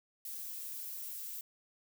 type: noise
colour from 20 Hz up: violet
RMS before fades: -43 dBFS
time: 0.25-1.41 s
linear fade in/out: 2 ms
effects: none